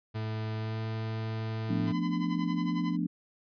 40% pulse tone with pitch glide, 109.5 to 110.9 Hz, A2 to A2, -8 to +14 cents, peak -31 dBFS, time 0.14-1.93 s, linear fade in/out 20 ms, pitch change +22 cents, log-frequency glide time 0.58-0.8 s
sine chord, B half-diminished seventh, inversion second, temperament equal, 174.61 / 220 / 246.9 / 293.7 Hz, F3 / A3 / B3 / D4, 0 / 0 / 0 / 0 cents, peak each -31 / -36 / -34 / -33 dBFS, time 1.69-3.07 s, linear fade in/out 10 ms
sawtooth tone with tremolo, 1014 Hz, B5, 45 cents sharp, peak -33 dBFS, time 1.85-2.97 s, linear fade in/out 50 ms, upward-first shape sine, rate 11 Hz, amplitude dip 80%
effects resampled to 11025 Hz

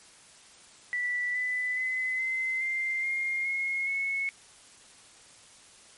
sine tone with pitch steps, 1966 / 1996.9 / 2028 / 2060 / 2093 / 2125 / 2159 / 2193 Hz, B6 / B6 / B6 / C7 / C7 / C7 / C#7 / C#7, -8 / +19 / +45 / -28 / 0 / +26 / -46 / -19 cents, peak -27 dBFS, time 0.93-4.29 s, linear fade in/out 0 ms, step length 420 ms, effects white hiss -54 dBFS RMS until 5.97 s + MP3 48 kbps

